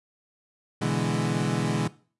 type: chord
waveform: 30% pulse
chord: E dominant seventh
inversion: second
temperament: equal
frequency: 123.47 / 146.83 / 164.81 / 207.7 Hz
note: B2 / D3 / E3 / G#3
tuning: 0 / 0 / 0 / 0 cents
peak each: -27 dBFS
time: 0.81-1.88 s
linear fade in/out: 10 ms
effects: noise-tail reverb RT60 0.4 s tail -19 dB re dry + resampled to 24000 Hz